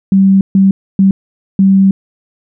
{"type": "tone bursts at uneven times", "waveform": "sine", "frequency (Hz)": 193.5, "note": "G3", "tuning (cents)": -22, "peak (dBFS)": -4, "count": 4, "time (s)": [[0.12, 0.41], [0.55, 0.71], [0.99, 1.11], [1.59, 1.91]], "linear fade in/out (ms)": 2, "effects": []}